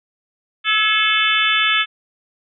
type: harmonic tone with a mistuned harmonic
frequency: 435.9 Hz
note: A4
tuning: 16 cents flat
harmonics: 3 / 4 / 5 / 6 / 7 / 8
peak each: -21 / -21 / -21 / -21 / -21 / -21 dBFS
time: 0.64-1.86 s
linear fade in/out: 50 ms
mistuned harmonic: 4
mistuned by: -53 cents
effects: none